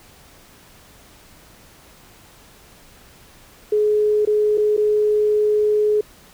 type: tone with dropouts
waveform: sine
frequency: 422.3 Hz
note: G#4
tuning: 29 cents sharp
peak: -14 dBFS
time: 3.72-6.01 s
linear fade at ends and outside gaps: 5 ms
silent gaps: 4.252-4.272 / 4.575-4.579 / 4.767-4.776 s
effects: pink hiss -48 dBFS RMS until 6.33 s